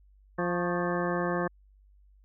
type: harmonic tone with a mistuned harmonic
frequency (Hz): 175.2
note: F3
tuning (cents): +6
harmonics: 1 / 2 / 3 / 4 / 5 / 6 / 7 / 9 / 10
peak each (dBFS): -32 / -32 / -33 / -37 / -41 / -36 / -40 / -39 / -39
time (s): 0.38-1.48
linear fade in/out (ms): 10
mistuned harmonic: 6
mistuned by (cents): +69
effects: added 49 Hz sine -56 dBFS peak until 2.24 s